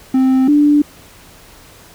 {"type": "tone pair in turn", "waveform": ["triangle", "sine"], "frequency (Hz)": [261.6, 293.6], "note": ["C4", "D4"], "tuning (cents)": [0, 0], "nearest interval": "major second", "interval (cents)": 200, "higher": "second", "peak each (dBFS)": -7, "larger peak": "neither", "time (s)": [[0.14, 0.48], [0.48, 0.82]], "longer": "neither", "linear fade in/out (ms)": 5, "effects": ["pink hiss -42 dBFS RMS until 1.94 s"]}